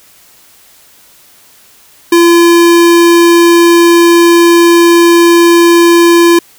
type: tone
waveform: square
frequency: 341.1 Hz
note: F4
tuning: 41 cents flat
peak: -3 dBFS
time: 2.12-6.39 s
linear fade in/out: 5 ms
effects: white hiss -42 dBFS RMS until 6.58 s